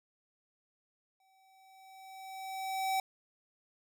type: tone with exponential growth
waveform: square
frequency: 766 Hz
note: G5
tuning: 40 cents flat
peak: -29 dBFS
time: 1.2-3 s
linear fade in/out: 2 ms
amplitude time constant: 390 ms
effects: none